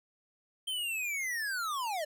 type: linear sweep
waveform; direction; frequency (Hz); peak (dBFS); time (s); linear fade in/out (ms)
square; down; 3149 to 579; -33; 0.67-2.05; 10
effects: none